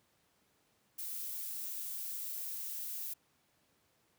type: noise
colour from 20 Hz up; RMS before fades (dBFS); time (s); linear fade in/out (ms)
violet; -41; 0.98-3.14; 10
effects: pink hiss -73 dBFS RMS until 4.18 s + high-pass 100 Hz 12 dB/octave